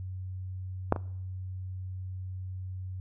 clicks, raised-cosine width 1 ms, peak -8 / -20 dBFS, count 2, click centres 0.924 / 0.962 s, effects noise-tail reverb RT60 0.8 s tail -24 dB re dry + added 93 Hz sine -35 dBFS peak until 3 s

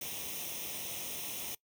white noise with comb filter, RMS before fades -40 dBFS, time 0.01-1.55 s, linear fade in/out 5 ms, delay 0.33 ms, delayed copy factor +0.7, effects noise-tail reverb RT60 0.1 s tail -22 dB re dry + high-pass 80 Hz 12 dB/octave

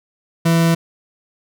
40% pulse tone, 166.2 Hz, E3, 15 cents sharp, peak -11 dBFS, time 0.45-0.75 s, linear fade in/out 10 ms, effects none

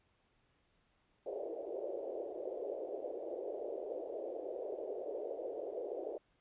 white band-pass noise, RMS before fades -42 dBFS, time 1.26-6.18 s, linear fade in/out 5 ms, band 360 to 610 Hz, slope 48 dB/octave, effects pink hiss -75 dBFS RMS until 6.4 s + resampled to 8000 Hz

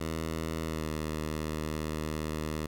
10% pulse tone with pitch glide, 80.4 to 77.48 Hz, E2 to D#2, -43 to -7 cents, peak -24 dBFS, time 0-2.67 s, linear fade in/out 10 ms, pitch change -64 cents, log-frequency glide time 0.63-0.91 s, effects none

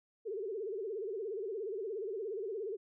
sine tone with vibrato, 415.3 Hz, G#4, in tune, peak -36 dBFS, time 0.25-2.77 s, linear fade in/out 20 ms, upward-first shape sine, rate 17 Hz, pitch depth 180 cents each way, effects none

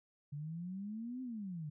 sine exponential two-way sweep, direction up then down, 141.5 to 261.6 to 144 Hz, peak -40 dBFS, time 0.32-1.7 s, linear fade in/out 10 ms, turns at 1.22 s, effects none

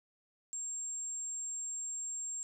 sine tone, 7459 Hz, A#8, in tune, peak -37 dBFS, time 0.53-2.43 s, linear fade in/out 0 ms, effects none

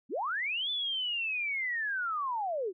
sine linear two-way sweep, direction up then down, 184.6 to 3520 to 339.4 Hz, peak -30 dBFS, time 0.09-2.73 s, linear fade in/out 50 ms, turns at 0.7 s, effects none

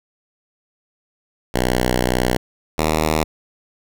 5% pulse tone pair in turn, 62 / 78.12 Hz, B1 / D#2, +7 / +8 cents, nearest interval major third, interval 401 cents, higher second, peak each -5 dBFS, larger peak neither, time 1.54-2.37 / 2.78-3.24 s, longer first, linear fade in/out 5 ms, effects none

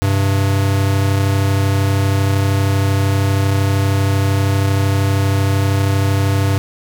square tone pair together, 98 / 130.81 Hz, G2 / C3, 0 / 0 cents, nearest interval perfect fourth, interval 500 cents, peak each -14 / -21 dBFS, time 0.02-6.58 s, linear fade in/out 0 ms, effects none

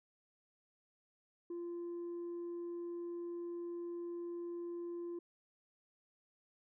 sine tone, 345.1 Hz, F4, 21 cents flat, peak -38 dBFS, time 1.5-5.19 s, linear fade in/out 5 ms, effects tanh soft clip ceiling -39 dBFS

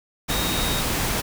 sine tone in noise, 3745 Hz, A#7, 7 cents sharp, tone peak -29 dBFS, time 0.29-0.82 s, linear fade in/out 20 ms, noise pink, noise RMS -24 dBFS, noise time 0.28-1.22 s, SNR -8 dB, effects none

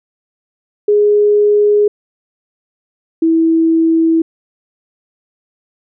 sine tone pair in turn, 415.3 / 326.3 Hz, G#4 / E4, 0 / -18 cents, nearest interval major third, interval 418 cents, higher first, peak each -7 / -8 dBFS, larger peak first, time 0.88-1.88 / 3.22-4.22 s, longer neither, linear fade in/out 5 ms, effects none

